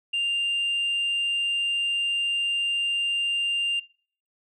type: tone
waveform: sine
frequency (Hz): 2794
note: F7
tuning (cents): 0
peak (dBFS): -21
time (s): 0.13-3.8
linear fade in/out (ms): 10
effects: noise-tail reverb RT60 0.5 s tail -23 dB re dry + tanh soft clip ceiling -21 dBFS